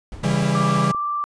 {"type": "noise with exponential decay", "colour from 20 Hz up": "brown", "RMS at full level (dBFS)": -31, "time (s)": [0.12, 0.77], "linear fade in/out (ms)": 1, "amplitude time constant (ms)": 140}
{"type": "chord", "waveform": "45% pulse", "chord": "C# diminished", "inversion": "none", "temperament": "equal with one note detuned", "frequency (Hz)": [138.59, 164.81, 199.08], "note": ["C#3", "E3", "G3"], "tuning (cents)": [0, 0, 27], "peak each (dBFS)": -22, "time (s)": [0.23, 0.92], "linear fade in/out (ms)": 10}
{"type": "click train", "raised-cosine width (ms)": 2, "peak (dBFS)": -25, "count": 4, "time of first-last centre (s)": [0.43, 0.947], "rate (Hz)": 5.8}
{"type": "tone with vibrato", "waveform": "sine", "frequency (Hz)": 1174.7, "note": "D6", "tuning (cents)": 0, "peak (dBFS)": -21, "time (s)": [0.55, 1.24], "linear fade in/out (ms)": 0, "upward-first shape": "sine", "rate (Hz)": 19, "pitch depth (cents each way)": 13}
{"effects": ["resampled to 22050 Hz"]}